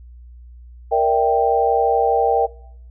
sine chord, E half-diminished seventh, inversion second, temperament equal, 466.2 / 587.3 / 659.3 / 784 Hz, Bb4 / D5 / E5 / G5, 0 / 0 / 0 / 0 cents, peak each -18 / -23 / -21 / -17 dBFS, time 0.91-2.47 s, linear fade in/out 20 ms, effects noise-tail reverb RT60 0.7 s tail -22 dB re dry + added 60 Hz sine -38 dBFS peak until 2.9 s

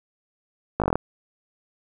slowing click train, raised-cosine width 1 ms, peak -7 dBFS, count 8, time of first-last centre 0.8-0.956 s, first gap 18 ms, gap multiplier 1.07, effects 8-bit

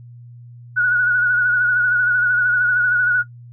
sine tone with vibrato, 1463 Hz, F#6, 20 cents flat, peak -13 dBFS, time 0.76-3.23 s, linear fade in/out 20 ms, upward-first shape sine, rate 13 Hz, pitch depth 43 cents each way, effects noise-tail reverb RT60 0.1 s tail -18 dB re dry + added 120 Hz sine -37 dBFS peak until 3.52 s

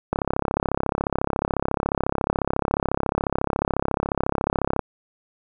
click train, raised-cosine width 1 ms, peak -7 dBFS, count 160, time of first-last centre 0.13-4.793 s, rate 34.1 Hz, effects none

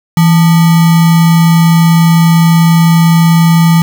sine tone with sample-and-hold, 165.7 Hz, E3, 9 cents sharp, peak -3 dBFS, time 0.17-3.82 s, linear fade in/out 2 ms, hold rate 1050 Hz, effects none

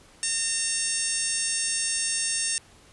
harmonic tone, 910 Hz, A#5, 42 cents flat, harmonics 2 / 3 / 4 / 5 / 6 / 7 / 8 / 9 / 10, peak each -37 / -36 / -39 / -39 / -32 / -33 / -39 / -30 / -30 dBFS, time 0.23-2.58 s, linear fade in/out 0 ms, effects pink hiss -54 dBFS RMS until 2.92 s + resampled to 24000 Hz

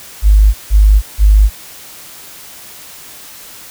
sine tone bursts, 51.3 Hz, G#1, 21 cents flat, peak -3 dBFS, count 3, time 0.22-1.5 s, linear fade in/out 50 ms, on 320 ms, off 160 ms, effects white hiss -34 dBFS RMS until 3.7 s

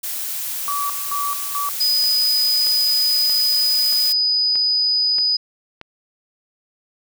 blue noise, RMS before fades -26 dBFS, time 0.03-4.13 s, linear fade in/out 10 ms
sine tone with tremolo, 1148 Hz, D6, 40 cents flat, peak -21 dBFS, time 0.68-1.69 s, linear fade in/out 0 ms, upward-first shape square, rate 2.3 Hz, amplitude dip 80%
sine tone, 4978 Hz, D#8, in tune, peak -15 dBFS, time 1.8-5.37 s, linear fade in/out 10 ms
click train, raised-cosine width 0.3 ms, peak -19 dBFS, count 7, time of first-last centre 2.04-5.814 s, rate 1.59 Hz
effects none

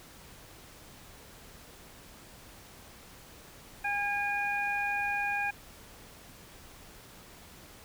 harmonic tone, 814 Hz, G#5, 35 cents flat, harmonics 1 / 2 / 3, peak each -33 / -33 / -33 dBFS, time 3.84-5.51 s, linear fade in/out 10 ms, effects pink hiss -52 dBFS RMS until 7.84 s

